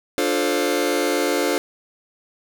sawtooth chord, D minor seventh, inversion none, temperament just, 293.7 / 352.4 / 440.5 / 528.6 Hz, D4 / F4 / A4 / C5, 0 / +16 / +2 / +18 cents, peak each -20 dBFS, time 0.18-1.58 s, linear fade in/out 0 ms, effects none

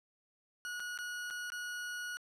40% pulse tone with dropouts, 1456 Hz, F#6, 28 cents flat, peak -38 dBFS, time 0.65-2.17 s, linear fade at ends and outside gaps 0 ms, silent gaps 0.797-0.802 / 0.976-0.988 / 1.302-1.308 / 1.502-1.52 s, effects low-pass 12000 Hz 12 dB/octave + 13-bit

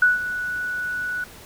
sine tone with ADSR envelope, 1476 Hz, F#6, 5 cents flat, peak -11 dBFS, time 0.02-1.24 s, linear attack 4 ms, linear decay 160 ms, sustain -13 dB, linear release 3 ms, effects pink hiss -44 dBFS RMS until 1.45 s

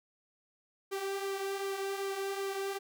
sawtooth tone with flanger, 392 Hz, G4, in tune, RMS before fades -36 dBFS, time 0.91-2.79 s, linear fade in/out 20 ms, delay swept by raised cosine 1.1 to 4.2 ms, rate 2.6 Hz, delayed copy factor -0.5, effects none

